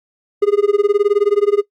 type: tone with tremolo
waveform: triangle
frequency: 410 Hz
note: G#4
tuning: 22 cents flat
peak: -6 dBFS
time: 0.42-1.62 s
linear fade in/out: 5 ms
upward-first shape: sine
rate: 19 Hz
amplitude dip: 100%
effects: noise-tail reverb RT60 0.1 s tail -19 dB re dry + Opus 32 kbps